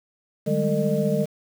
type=tone cluster; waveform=sine; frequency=153.6 / 195.7 / 210.5 / 449.8 / 608 Hz; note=D#3 / G3 / G#3 / A4 / D#5; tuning=-22 / -3 / +24 / +38 / -40 cents; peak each=-26 / -26 / -26 / -26 / -26 dBFS; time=0.46-1.26 s; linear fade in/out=20 ms; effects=7-bit